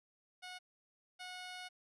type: tone pair in turn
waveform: 10% pulse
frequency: 730 / 730 Hz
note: F#5 / F#5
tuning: -24 / -24 cents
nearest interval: unison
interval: 0 cents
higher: neither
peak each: -38 / -37 dBFS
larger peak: second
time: 0.42-0.59 / 1.19-1.69 s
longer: second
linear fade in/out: 20 ms
effects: resampled to 22050 Hz